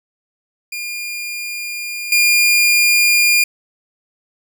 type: tone with level steps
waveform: sawtooth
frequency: 2414 Hz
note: D7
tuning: 47 cents sharp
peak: -20 / -7 dBFS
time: 0.72-3.44 s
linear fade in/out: 5 ms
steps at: 2.12 s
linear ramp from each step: 2 ms
effects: none